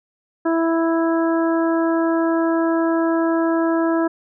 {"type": "harmonic tone", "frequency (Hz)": 329.6, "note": "E4", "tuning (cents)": 0, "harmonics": [1, 2, 3, 4, 5], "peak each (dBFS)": [-17, -23, -27, -29, -31], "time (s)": [0.45, 4.08], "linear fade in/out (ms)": 10, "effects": []}